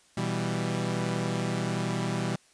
sawtooth chord, E minor, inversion second, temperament equal, 123.47 / 164.81 / 196 Hz, B2 / E3 / G3, 0 / 0 / 0 cents, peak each -28 / -28 / -28 dBFS, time 0.17-2.36 s, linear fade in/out 5 ms, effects white hiss -61 dBFS RMS until 2.53 s + resampled to 22050 Hz

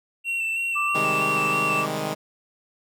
triangle tone with vibrato, 2704 Hz, E7, 43 cents sharp, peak -22 dBFS, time 0.24-1.85 s, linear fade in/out 50 ms, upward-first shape square, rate 3.1 Hz, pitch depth 19 cents each way
sine tone with pitch glide, 1174.7 to 1161.2 Hz, D6 to D6, 0 to -20 cents, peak -24 dBFS, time 0.75-1.87 s, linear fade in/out 20 ms, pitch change -20 cents, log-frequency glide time 1.02-1.18 s
10% pulse chord, Ab major seventh, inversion first, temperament equal, 130.81 / 155.56 / 196 / 207.7 Hz, C3 / Eb3 / G3 / Ab3, 0 / 0 / 0 / 0 cents, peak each -26 / -21 / -26 / -23 dBFS, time 0.94-2.15 s, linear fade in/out 20 ms
effects none

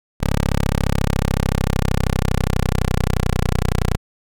10% pulse exponential sweep, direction down, 35.03 to 30.16 Hz, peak -8 dBFS, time 0.2-3.97 s, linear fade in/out 20 ms, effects none

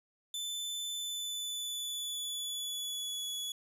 sawtooth tone with pitch glide, 3520 to 3392 Hz, A7 to G#7, 0 to +36 cents, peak -33 dBFS, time 0.34-3.52 s, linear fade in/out 2 ms, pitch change -64 cents, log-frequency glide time 0.94-3.27 s, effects resampled to 32000 Hz

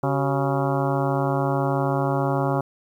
harmonic tone with a mistuned harmonic, 138.59 Hz, C#3, in tune, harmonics 1 / 2 / 3 / 4 / 5 / 6 / 7 / 8 / 9 / 10, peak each -24 / -28 / -28 / -28 / -30 / -30 / -33 / -33 / -36 / -37 dBFS, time 0.03-2.61 s, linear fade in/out 5 ms, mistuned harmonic 3, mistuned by -140 cents, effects 9-bit

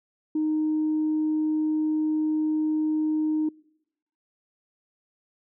sine tone, 309.4 Hz, D#4, 10 cents flat, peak -21 dBFS, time 0.35-3.49 s, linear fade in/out 5 ms, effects noise-tail reverb RT60 0.9 s tail -26 dB re dry + tanh soft clip ceiling -18 dBFS

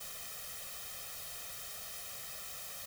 white noise with comb filter, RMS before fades -45 dBFS, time 0-2.86 s, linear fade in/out 10 ms, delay 1.6 ms, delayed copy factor +1, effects none

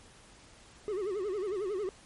triangle tone with vibrato, 395 Hz, G4, 13 cents sharp, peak -29 dBFS, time 0.88-1.89 s, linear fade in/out 0 ms, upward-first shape sine, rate 11 Hz, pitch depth 160 cents each way, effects pink hiss -56 dBFS RMS until 2.05 s + MP3 48 kbps

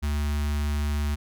square tone with notch filter, 73.1 Hz, D2, 7 cents flat, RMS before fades -26 dBFS, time 0.02-1.16 s, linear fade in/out 20 ms, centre 500 Hz, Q 0.8, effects none

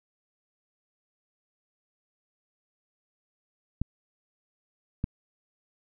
clicks, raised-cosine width 5 ms, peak -15 dBFS, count 2, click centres 3.816 / 5.041 s, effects none

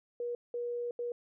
sine tone bursts at uneven times, 480.2 Hz, B4, 49 cents flat, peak -33 dBFS, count 3, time 0.2-0.35 / 0.54-0.91 / 0.99-1.12 s, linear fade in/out 2 ms, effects none

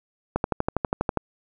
click train, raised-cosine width 1 ms, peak -8 dBFS, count 11, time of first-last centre 0.36-1.173 s, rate 12.3 Hz, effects none

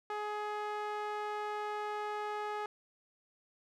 sawtooth tone with band-pass filter, 419.8 Hz, G#4, 19 cents sharp, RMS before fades -38 dBFS, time 0.1-2.66 s, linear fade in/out 2 ms, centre 1000 Hz, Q 1.2, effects none

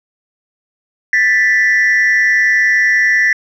sine tone pair together, 1765.1 / 1975.5 Hz, A6 / B6, +5 / 0 cents, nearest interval major second, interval 195 cents, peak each -10 dBFS, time 1.13-3.33 s, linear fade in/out 2 ms, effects tanh soft clip ceiling -5 dBFS

